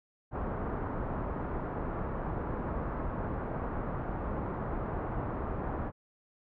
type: low-pass noise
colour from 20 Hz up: pink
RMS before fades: -35 dBFS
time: 0.31-5.92 s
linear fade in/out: 50 ms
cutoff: 1300 Hz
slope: 24 dB/octave
effects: none